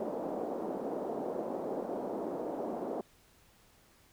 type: band-pass noise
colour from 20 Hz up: white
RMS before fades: -37 dBFS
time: 0-3.01 s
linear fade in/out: 2 ms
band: 220 to 670 Hz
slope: 24 dB/octave
effects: pink hiss -64 dBFS RMS until 4.12 s

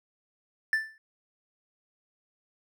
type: tone with exponential decay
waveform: triangle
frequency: 1765 Hz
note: A6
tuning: 5 cents sharp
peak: -18 dBFS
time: 0.73-0.98 s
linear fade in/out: 1 ms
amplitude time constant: 53 ms
effects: none

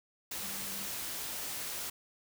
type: tone in noise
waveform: sine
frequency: 196 Hz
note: G3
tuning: in tune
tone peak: -50 dBFS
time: 0.42-0.86 s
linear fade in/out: 5 ms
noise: white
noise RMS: -39 dBFS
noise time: 0.31-1.9 s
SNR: -14 dB
effects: none

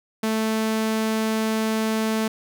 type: tone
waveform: sawtooth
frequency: 220 Hz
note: A3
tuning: in tune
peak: -17 dBFS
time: 0.23-2.28 s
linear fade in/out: 5 ms
effects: none

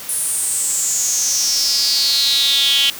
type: tone with high-pass filter sweep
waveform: sawtooth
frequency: 277.2 Hz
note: C#4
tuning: in tune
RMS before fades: -17 dBFS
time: 0.09-2.9 s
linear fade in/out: 2 ms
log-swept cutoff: 10000 to 3100 Hz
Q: 7.7
effects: white hiss -32 dBFS RMS until 2.99 s

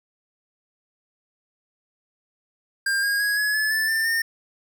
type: tone with pitch steps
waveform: square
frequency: 1600 / 1629.8 / 1660.3 / 1691.2 / 1722.8 / 1754.9 / 1787.7 / 1821 Hz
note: G6 / G#6 / G#6 / G#6 / A6 / A6 / A6 / A#6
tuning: +35 / -33 / -1 / +31 / -37 / -5 / +27 / -41 cents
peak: -21 dBFS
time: 2.86-4.22 s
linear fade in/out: 5 ms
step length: 170 ms
effects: none

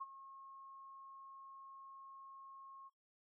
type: tone with ADSR envelope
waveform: sine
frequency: 1083 Hz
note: C#6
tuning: 41 cents flat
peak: -40 dBFS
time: 0-2.9 s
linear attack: 17 ms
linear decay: 31 ms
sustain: -13 dB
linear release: 30 ms
effects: noise-tail reverb RT60 0.3 s tail -25 dB re dry

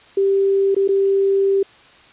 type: tone with dropouts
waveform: sine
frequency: 392 Hz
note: G4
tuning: in tune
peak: -13 dBFS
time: 0.17-1.63 s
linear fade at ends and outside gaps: 5 ms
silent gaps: 0.747-0.764 / 0.878-0.888 s
effects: white hiss -47 dBFS RMS until 2.12 s + resampled to 8000 Hz

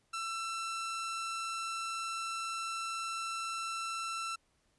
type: tone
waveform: sawtooth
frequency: 1339 Hz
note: E6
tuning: 27 cents sharp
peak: -32 dBFS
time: 0.13-4.36 s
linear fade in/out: 10 ms
effects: pink hiss -74 dBFS RMS until 4.78 s + resampled to 24000 Hz

